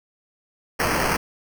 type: noise with sample-and-hold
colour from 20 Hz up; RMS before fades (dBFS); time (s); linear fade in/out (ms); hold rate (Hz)
blue; -22; 0.79-1.17; 10; 3675
effects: none